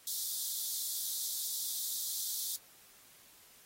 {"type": "high-pass noise", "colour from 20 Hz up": "white", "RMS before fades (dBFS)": -37, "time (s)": [0.07, 2.56], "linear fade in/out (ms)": 0, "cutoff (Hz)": 3400, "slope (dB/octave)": 96, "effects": ["white hiss -60 dBFS RMS until 3.65 s", "AAC 48 kbps"]}